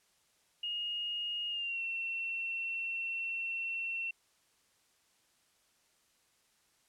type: tone with pitch glide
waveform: sine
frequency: 2860 to 2709 Hz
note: F7 to E7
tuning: +41 to +47 cents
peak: -34 dBFS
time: 0.63-4.11 s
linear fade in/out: 5 ms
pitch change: -94 cents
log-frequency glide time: 1.49-1.82 s
effects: white hiss -71 dBFS RMS until 6.88 s + low-pass 10000 Hz 12 dB/octave